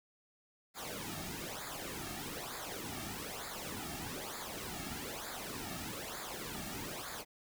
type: noise with flanger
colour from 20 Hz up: pink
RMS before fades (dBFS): -43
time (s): 0.74-7.25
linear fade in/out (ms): 50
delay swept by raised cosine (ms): 0.34 to 2.04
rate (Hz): 1.1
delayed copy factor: -0.75
effects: none